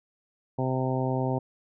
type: harmonic tone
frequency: 130 Hz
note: C3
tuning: 11 cents flat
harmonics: 1 / 2 / 3 / 4 / 5 / 6 / 7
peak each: -28 / -31 / -33 / -34 / -35 / -36 / -36 dBFS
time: 0.58-1.39 s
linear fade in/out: 10 ms
effects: none